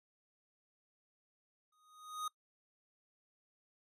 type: tone with exponential growth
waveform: square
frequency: 1244.5 Hz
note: D#6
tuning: in tune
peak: -36 dBFS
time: 1.72-2.28 s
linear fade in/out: 5 ms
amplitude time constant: 120 ms
effects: noise-tail reverb RT60 0.1 s tail -23 dB re dry + resampled to 32000 Hz

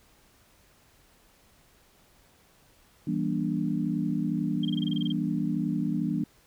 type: chord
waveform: sine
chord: E half-diminished seventh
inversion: none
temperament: equal with one note detuned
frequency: 164.81 / 196 / 238.4 / 293.7 Hz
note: E3 / G3 / Bb3 / D4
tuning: 0 / 0 / +39 / 0 cents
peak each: -31 dBFS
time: 3.07-6.24 s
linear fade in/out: 5 ms
type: tone bursts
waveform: sine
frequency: 3196 Hz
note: G7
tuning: 33 cents sharp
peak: -32 dBFS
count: 11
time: 4.63-5.121 s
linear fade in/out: 5 ms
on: 21 ms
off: 26 ms
effects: pink hiss -61 dBFS RMS until 6.46 s

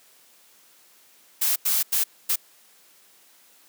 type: noise bursts at uneven times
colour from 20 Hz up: blue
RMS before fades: -22 dBFS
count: 4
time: 1.41-1.56 / 1.65-1.83 / 1.92-2.04 / 2.29-2.36 s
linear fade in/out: 10 ms
effects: white hiss -56 dBFS RMS until 3.68 s + high-pass 200 Hz 12 dB/octave

